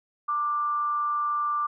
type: tone with amplitude modulation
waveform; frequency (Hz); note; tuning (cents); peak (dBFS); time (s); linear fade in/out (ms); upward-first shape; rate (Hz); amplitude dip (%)
sine; 1181; D6; +9; -22; 0.28-1.67; 10; sine; 268; 35
effects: none